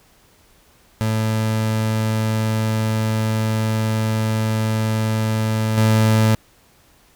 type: tone with level steps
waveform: 30% pulse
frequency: 109.9 Hz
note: A2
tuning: 2 cents flat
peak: -15 / -10 dBFS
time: 1.01-6.35 s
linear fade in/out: 0 ms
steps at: 5.77 s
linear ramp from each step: 10 ms
effects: pink hiss -54 dBFS RMS until 7.15 s